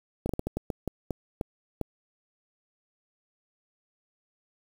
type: slowing click train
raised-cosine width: 2 ms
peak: -16 dBFS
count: 11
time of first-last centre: 0.26-1.813 s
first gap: 33 ms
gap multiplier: 1.32
effects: 7-bit